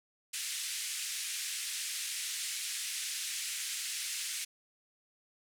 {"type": "band-pass noise", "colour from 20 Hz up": "white", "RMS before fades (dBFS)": -38, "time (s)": [0.33, 4.45], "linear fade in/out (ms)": 10, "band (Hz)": [1900, 10000], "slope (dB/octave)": 24, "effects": []}